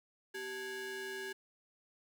45% pulse ring-modulated tone, 634 Hz, D#5, 32 cents sharp, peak -37 dBFS, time 0.34-1.33 s, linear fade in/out 10 ms, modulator 1020 Hz, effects none

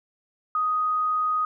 sine tone, 1248 Hz, D#6, 5 cents sharp, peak -21 dBFS, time 0.55-1.45 s, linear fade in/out 2 ms, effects none

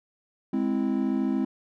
triangle chord, Ab augmented, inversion none, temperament equal, 207.7 / 261.6 / 329.6 Hz, Ab3 / C4 / E4, 0 / 0 / 0 cents, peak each -26 / -24 / -28 dBFS, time 0.53-1.45 s, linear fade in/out 5 ms, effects none

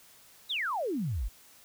sine exponential sweep, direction down, 4026 to 41.2 Hz, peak -29 dBFS, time 0.49-1.29 s, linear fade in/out 20 ms, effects white hiss -57 dBFS RMS until 1.64 s

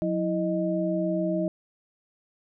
sine tone cluster, 180.5 / 327.3 / 620 Hz, F#3 / E4 / D#5, -43 / -12 / -6 cents, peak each -28 dBFS, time 0.02-1.48 s, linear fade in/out 0 ms, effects none

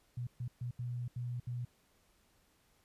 sine tone bursts at uneven times, 122 Hz, B2, 21 cents flat, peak -36 dBFS, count 6, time 0.17-0.27 / 0.4-0.48 / 0.61-0.71 / 0.79-1.08 / 1.16-1.4 / 1.47-1.65 s, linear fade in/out 5 ms, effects pink hiss -71 dBFS RMS until 2.84 s + resampled to 32000 Hz

